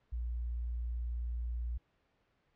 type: tone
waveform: sine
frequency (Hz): 59.2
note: A#1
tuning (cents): +27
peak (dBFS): -34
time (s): 0.12-1.78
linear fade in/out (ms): 10
effects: pink hiss -75 dBFS RMS until 2.55 s + low-pass 3000 Hz 12 dB/octave